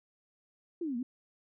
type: exponential two-way sweep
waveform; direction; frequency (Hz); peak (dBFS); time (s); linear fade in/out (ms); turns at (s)
sine; down then up; 360 to 230 to 266.6; -32; 0.81-1.03; 5; 0.97
effects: none